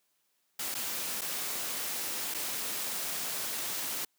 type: noise with dropouts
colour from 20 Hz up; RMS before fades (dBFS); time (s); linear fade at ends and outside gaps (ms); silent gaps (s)
white; -35; 0.59-4.05; 5; 0.744-0.75 / 1.211-1.216 / 2.341-2.345
effects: white hiss -75 dBFS RMS until 4.18 s + high-pass 150 Hz 12 dB/octave